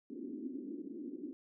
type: band-pass noise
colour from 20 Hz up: white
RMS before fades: -44 dBFS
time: 0.1-1.33 s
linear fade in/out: 0 ms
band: 250 to 330 Hz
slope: 48 dB/octave
effects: none